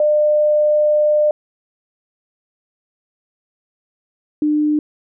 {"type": "tone pair in turn", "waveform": "sine", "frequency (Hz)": [601, 300.5], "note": ["D5", "D4"], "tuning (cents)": [40, 40], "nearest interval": "octave", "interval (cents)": 1200, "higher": "first", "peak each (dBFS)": [-11, -13], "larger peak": "first", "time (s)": [[0, 1.31], [4.42, 4.79]], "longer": "first", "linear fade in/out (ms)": 2, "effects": []}